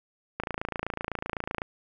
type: click train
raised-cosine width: 0.5 ms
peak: -15 dBFS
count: 35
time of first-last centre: 0.4-1.619 s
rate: 27.9 Hz
effects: none